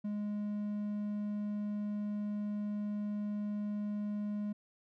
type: tone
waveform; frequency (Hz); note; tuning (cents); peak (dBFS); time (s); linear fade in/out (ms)
triangle; 207.7; G#3; 0; -32; 0.04-4.53; 10
effects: none